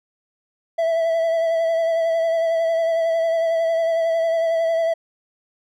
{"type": "tone with vibrato", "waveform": "triangle", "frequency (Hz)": 659.3, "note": "E5", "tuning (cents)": 0, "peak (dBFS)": -15, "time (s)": [0.78, 4.94], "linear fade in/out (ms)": 10, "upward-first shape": "sine", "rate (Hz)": 11, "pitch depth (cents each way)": 25, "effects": []}